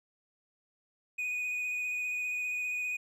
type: tone with vibrato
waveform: triangle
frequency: 2480 Hz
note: D#7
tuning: 6 cents flat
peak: -30 dBFS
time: 1.18-2.97 s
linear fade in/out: 10 ms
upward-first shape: square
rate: 15 Hz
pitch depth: 13 cents each way
effects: none